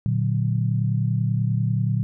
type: chord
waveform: sine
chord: Bb augmented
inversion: none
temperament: equal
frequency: 116.54 / 146.83 / 185 Hz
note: Bb2 / D3 / F#3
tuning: 0 / 0 / 0 cents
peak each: -21 / -25 / -27 dBFS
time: 0.06-2.03 s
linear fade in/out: 0 ms
effects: none